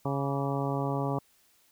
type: harmonic tone with a mistuned harmonic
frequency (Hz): 138.59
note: C#3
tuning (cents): 0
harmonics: 1 / 2 / 3 / 4 / 5 / 6 / 7 / 8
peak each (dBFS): -31 / -34 / -36 / -37 / -38 / -39 / -39 / -40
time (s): 0.05-1.19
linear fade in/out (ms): 5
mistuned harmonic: 8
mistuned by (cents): +67
effects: white hiss -65 dBFS RMS until 1.71 s